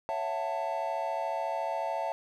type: chord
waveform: triangle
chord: F# minor seventh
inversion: second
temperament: just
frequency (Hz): 555 / 666 / 740 / 888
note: C#5 / E5 / F#5 / A5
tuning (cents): +2 / +18 / 0 / +16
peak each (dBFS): -36 / -32 / -36 / -32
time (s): 0.09-2.12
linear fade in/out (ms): 0
effects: none